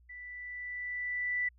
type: tone with level ramp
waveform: sine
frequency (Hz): 1975.5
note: B6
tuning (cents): 0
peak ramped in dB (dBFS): -44 to -28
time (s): 0.09-1.49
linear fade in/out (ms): 10
effects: added 60 Hz sine -59 dBFS peak until 1.58 s